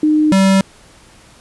sine / square tone pair in turn, 305.7 / 192.93 Hz, D#4 / G3, -30 / -27 cents, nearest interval minor sixth, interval 797 cents, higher first, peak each -9 dBFS, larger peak neither, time 0.03-0.32 / 0.32-0.61 s, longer neither, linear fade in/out 2 ms, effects pink hiss -45 dBFS RMS until 1.4 s + resampled to 24000 Hz

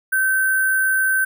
sine tone with sample-and-hold, 1542 Hz, G6, 29 cents flat, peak -15 dBFS, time 0.12-1.25 s, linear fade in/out 10 ms, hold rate 11025 Hz, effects none

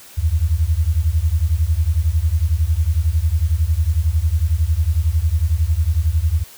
sine beating tone pair, 74.6 / 85.6 Hz, D2 / F2, +28 / -34 cents, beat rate 11 Hz, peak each -17 dBFS, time 0.17-6.44 s, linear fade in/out 20 ms, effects white hiss -42 dBFS RMS until 6.57 s

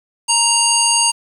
harmonic tone, 932.3 Hz, A#5, in tune, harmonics 1 / 3 / 5 / 7 / 9 / 10, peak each -19 / -19 / -19 / -19 / -19 / -19 dBFS, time 0.28-1.12 s, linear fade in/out 20 ms, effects 7-bit

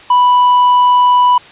triangle tone, 987.8 Hz, B5, in tune, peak -4 dBFS, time 0.1-1.38 s, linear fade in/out 5 ms, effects white hiss -37 dBFS RMS until 1.51 s + resampled to 8000 Hz

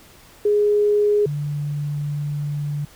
sine tone pair in turn, 415.3 / 146.2 Hz, G#4 / D3, 0 / -7 cents, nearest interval octave + tritone, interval 1807 cents, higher first, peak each -14 / -22 dBFS, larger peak first, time 0.45-1.26 / 1.26-2.85 s, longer second, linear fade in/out 5 ms, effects pink hiss -48 dBFS RMS until 2.95 s

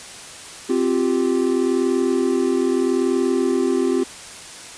triangle chord, C suspended fourth, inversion none, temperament equal with one note detuned, 261.6 / 349.2 / 390 Hz, C4 / F4 / G4, 0 / 0 / -9 cents, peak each -19 dBFS, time 0.69-4.04 s, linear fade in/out 10 ms, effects white hiss -37 dBFS RMS until 4.77 s + resampled to 22050 Hz

